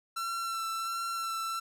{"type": "tone with vibrato", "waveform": "45% pulse", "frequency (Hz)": 1347, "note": "E6", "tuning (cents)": 37, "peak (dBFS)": -32, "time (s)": [0.16, 1.6], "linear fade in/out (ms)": 10, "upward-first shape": "sine", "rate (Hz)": 1.4, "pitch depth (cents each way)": 18, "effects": []}